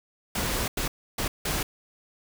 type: noise bursts at uneven times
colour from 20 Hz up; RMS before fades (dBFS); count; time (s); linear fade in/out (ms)
pink; -28; 4; 0.35-0.68 / 0.77-0.88 / 1.18-1.28 / 1.45-1.63; 5
effects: none